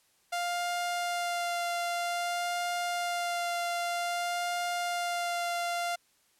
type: tone with vibrato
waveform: sawtooth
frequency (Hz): 698.5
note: F5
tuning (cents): 0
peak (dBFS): -26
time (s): 0.32-5.96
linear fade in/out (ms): 10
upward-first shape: sine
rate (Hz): 0.52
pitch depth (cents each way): 11
effects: white hiss -68 dBFS RMS until 6.39 s + low-pass 12000 Hz 12 dB/octave